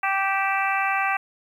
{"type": "harmonic tone with a mistuned harmonic", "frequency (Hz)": 390, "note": "G4", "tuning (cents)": -9, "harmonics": [2, 3, 4, 5, 6, 7], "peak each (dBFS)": [-25, -27, -28, -29, -30, -30], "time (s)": [0.03, 1.17], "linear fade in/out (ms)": 5, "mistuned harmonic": 7, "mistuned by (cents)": -44, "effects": ["9-bit"]}